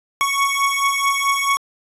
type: beating tone pair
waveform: 25% pulse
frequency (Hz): 1108.7 / 1113.3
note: C#6 / C#6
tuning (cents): 0 / +7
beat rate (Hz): 4.6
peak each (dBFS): -16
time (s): 0.21-1.57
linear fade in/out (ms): 0
effects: resampled to 32000 Hz